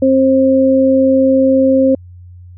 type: tone pair together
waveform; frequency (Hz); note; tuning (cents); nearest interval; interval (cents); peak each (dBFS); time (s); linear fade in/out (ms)
sine; 265.4 / 530.8; C4 / C5; +25 / +25; octave; 1200; -10; 0.02-1.95; 5
effects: added 89 Hz sine -33 dBFS peak until 2.57 s